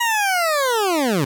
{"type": "linear sweep", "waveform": "20% pulse", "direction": "down", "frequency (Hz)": [965, 125], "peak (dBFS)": -12, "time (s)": [0, 1.25], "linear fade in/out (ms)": 10, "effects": []}